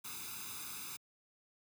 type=noise with comb filter; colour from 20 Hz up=white; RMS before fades=-45 dBFS; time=0.04-0.97 s; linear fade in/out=10 ms; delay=0.8 ms; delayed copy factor=+1; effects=high-pass 80 Hz 12 dB/octave